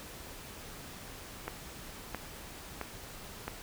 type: click train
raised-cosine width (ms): 0.5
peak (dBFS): -20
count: 4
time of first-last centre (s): 1.48-3.48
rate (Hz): 1.5
effects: pink hiss -47 dBFS RMS until 3.62 s